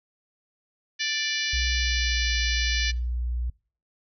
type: harmonic tone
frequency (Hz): 587.3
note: D5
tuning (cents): 0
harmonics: 3 / 4 / 5 / 6 / 7 / 8 / 9 / 10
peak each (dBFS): -31 / -32 / -33 / -34 / -34 / -35 / -36 / -36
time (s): 0.99-2.92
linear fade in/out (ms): 20
type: tone with pitch glide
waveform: sine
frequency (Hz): 63 to 60.22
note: B1 to B1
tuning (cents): +35 to -43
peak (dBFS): -25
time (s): 1.53-3.5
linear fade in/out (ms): 5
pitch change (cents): -78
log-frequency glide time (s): 1.74-2.32
effects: noise-tail reverb RT60 0.4 s tail -24 dB re dry